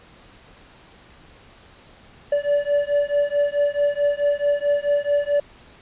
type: beating tone pair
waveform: triangle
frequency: 576 / 580.6 Hz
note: D5 / D5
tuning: -34 / -20 cents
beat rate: 4.6 Hz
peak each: -19 dBFS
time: 2.32-5.4 s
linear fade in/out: 5 ms
effects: pink hiss -49 dBFS RMS until 5.81 s + resampled to 8000 Hz